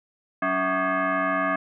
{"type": "tone with frequency modulation", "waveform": "sine", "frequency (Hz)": 280, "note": "C#4", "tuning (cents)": 18, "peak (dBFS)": -21, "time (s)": [0.42, 1.56], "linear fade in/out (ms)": 5, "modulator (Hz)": 467, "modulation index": 3.4, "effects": []}